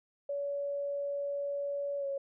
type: tone with pitch glide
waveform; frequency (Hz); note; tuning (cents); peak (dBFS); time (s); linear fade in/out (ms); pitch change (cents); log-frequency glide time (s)
sine; 567 to 553.4; C#5 to C#5; +39 to -3; -32; 0.29-2.18; 5; -42; 1.98-2.06
effects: none